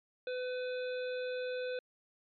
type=harmonic tone; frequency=503 Hz; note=B4; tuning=32 cents sharp; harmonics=1 / 3 / 5 / 7 / 8; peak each=-35 / -45 / -49 / -52 / -53 dBFS; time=0.27-1.79 s; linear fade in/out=2 ms; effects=MP3 96 kbps